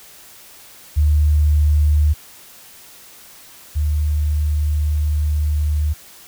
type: tone pair in turn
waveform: sine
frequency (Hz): 74.9 / 75.18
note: D2 / D2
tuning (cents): +35 / +41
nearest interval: unison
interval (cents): 6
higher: second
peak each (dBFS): -11 / -15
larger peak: first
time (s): 0.96-2.14 / 3.75-5.94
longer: second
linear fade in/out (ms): 20
effects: white hiss -43 dBFS RMS until 6.27 s